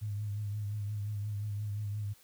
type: tone with vibrato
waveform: sine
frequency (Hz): 103.83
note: G#2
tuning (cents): 0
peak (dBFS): -33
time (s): 0.01-2.14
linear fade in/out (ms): 20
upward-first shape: triangle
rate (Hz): 5.7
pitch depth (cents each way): 53
effects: white hiss -62 dBFS RMS until 2.23 s